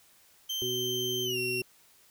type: tone with pitch glide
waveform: 35% pulse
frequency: 3122 to 2734 Hz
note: G7 to F7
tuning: -8 to -37 cents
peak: -29 dBFS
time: 0.49-1.62 s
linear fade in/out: 10 ms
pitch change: -229 cents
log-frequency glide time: 1.24-1.38 s
type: harmonic tone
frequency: 124.8 Hz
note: B2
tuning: 19 cents sharp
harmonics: 1 / 2 / 3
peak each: -41 / -43 / -33 dBFS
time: 0.62-1.62 s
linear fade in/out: 0 ms
effects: white hiss -61 dBFS RMS until 2.1 s